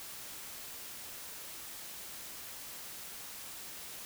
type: silence
effects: white hiss -46 dBFS RMS until 4.05 s